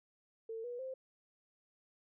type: tone with pitch steps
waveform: sine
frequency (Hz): 450 / 485.1 / 522.9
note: A4 / B4 / C5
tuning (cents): +39 / -31 / -1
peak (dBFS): -40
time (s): 0.49-0.94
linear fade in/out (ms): 5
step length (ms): 150
effects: none